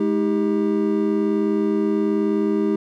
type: tone cluster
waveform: triangle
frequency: 210 / 318.1 / 397 Hz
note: G#3 / D#4 / G4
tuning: +19 / +38 / +22 cents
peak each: -20 dBFS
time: 0-2.76 s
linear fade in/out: 5 ms
effects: none